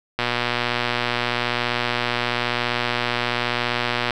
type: click train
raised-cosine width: 0.3 ms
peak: -5 dBFS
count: 475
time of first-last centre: 0.19-4.107 s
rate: 121 Hz
effects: none